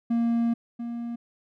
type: tone pair in turn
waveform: triangle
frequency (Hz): 233.1 / 235.5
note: A#3 / A#3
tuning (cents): 0 / +18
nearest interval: unison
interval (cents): 18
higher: second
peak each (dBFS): -19 / -28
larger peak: first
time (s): 0.1-0.54 / 0.79-1.16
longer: first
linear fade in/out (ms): 10
effects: none

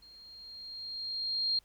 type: tone with level ramp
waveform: sine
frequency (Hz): 4218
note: C8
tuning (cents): +13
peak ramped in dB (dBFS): -53 to -26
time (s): 0.02-1.59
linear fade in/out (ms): 5
effects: added 50 Hz sine -68 dBFS peak until 1.64 s + pink hiss -68 dBFS RMS until 1.64 s

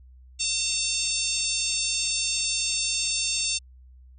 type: harmonic tone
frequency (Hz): 903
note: A5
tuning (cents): +45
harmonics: 3 / 4 / 5 / 6 / 7 / 8 / 9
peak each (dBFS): -32 / -32 / -32 / -32 / -32 / -32 / -32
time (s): 0.39-3.59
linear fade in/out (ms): 20
effects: added 63 Hz sine -47 dBFS peak until 4.18 s

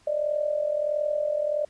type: tone with amplitude modulation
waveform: sine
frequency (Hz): 597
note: D5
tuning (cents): +28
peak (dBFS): -20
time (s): 0.07-1.65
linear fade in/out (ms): 5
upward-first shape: sine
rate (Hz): 41.5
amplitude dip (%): 70
effects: pink hiss -60 dBFS RMS until 1.69 s + resampled to 22050 Hz

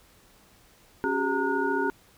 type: tone cluster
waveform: sine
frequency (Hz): 275.8 / 375.1 / 409.3 / 919 / 1450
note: C#4 / F#4 / G#4 / A#5 / F#6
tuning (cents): -9 / +24 / -25 / -25 / -35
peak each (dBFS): -30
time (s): 1.04-1.9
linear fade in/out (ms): 0
effects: pink hiss -58 dBFS RMS until 2.17 s

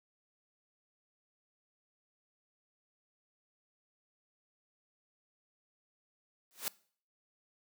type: noise with exponential growth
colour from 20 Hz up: white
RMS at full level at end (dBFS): -32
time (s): 6.51-6.68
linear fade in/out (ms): 0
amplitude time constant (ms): 35
effects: noise-tail reverb RT60 0.5 s tail -22 dB re dry + high-pass 200 Hz 12 dB/octave

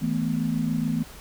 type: chord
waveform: sine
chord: E suspended fourth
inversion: none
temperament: equal with one note detuned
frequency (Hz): 161.8 / 220 / 246.9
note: E3 / A3 / B3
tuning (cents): -32 / 0 / 0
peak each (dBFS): -27 / -27 / -27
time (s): 0.01-1.04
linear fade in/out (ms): 20
effects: added 50 Hz sine -52 dBFS peak until 1.2 s + pink hiss -45 dBFS RMS until 1.2 s

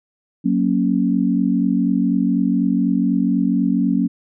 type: chord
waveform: sine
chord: F# major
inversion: none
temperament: equal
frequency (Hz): 185 / 233.1 / 277.2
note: F#3 / A#3 / C#4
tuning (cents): 0 / 0 / 0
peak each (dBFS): -19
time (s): 0.44-4.08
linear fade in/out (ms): 20
effects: none

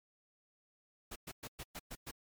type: noise bursts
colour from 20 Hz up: pink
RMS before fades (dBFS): -45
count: 7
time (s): 1.11-2.113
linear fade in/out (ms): 10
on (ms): 49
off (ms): 110
effects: MP3 96 kbps

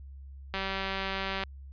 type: click train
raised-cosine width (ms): 0.3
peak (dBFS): -17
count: 174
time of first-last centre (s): 0.54-1.436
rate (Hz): 193
effects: added 68 Hz sine -43 dBFS peak until 1.72 s + resampled to 11025 Hz

